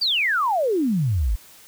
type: exponential sweep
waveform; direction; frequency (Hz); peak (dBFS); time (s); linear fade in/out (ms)
sine; down; 4838 to 46.25; -18; 0.01-1.36; 10
effects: white hiss -48 dBFS RMS until 1.67 s